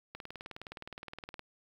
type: click train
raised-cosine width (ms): 0.3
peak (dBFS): -27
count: 25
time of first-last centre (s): 0.15-1.394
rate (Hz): 19.3
effects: 9-bit